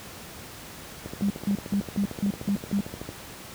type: click train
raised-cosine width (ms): 2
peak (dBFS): -21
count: 28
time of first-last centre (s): 1.06-3.09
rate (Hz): 13.3
type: tone bursts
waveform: sine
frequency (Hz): 200.2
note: G3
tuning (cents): +37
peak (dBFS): -21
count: 7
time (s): 1.22-2.807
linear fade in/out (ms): 2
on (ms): 81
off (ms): 170
effects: pink hiss -42 dBFS RMS until 3.54 s + high-pass 60 Hz 12 dB/octave